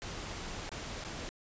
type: noise with dropouts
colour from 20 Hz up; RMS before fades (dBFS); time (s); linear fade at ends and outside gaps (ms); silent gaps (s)
pink; -41; 0.02-1.29; 0; 0.692-0.717 / 1.04-1.048
effects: resampled to 16000 Hz